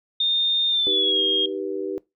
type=tone with pitch glide; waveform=sine; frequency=3642 to 3245 Hz; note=A#7 to G#7; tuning=-41 to -41 cents; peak=-18 dBFS; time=0.2-1.46 s; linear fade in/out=5 ms; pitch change=-200 cents; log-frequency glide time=0.69-1.21 s
type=chord; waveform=sine; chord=Eb augmented; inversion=none; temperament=just; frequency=311.1 / 388.9 / 486.1 Hz; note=Eb4 / G4 / B4; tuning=0 / -14 / -28 cents; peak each=-32 / -27 / -32 dBFS; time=0.87-1.98 s; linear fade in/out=0 ms
effects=noise-tail reverb RT60 0.2 s tail -21 dB re dry